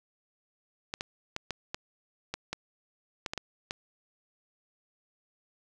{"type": "clicks", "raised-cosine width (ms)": 0.2, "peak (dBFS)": -16, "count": 11, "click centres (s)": [0.939, 1.009, 1.364, 1.507, 1.745, 2.34, 2.53, 3.262, 3.335, 3.377, 3.709], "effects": []}